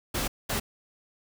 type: noise bursts at uneven times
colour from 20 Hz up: pink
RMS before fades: -29 dBFS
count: 2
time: 0.14-0.28 / 0.49-0.6 s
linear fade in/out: 10 ms
effects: none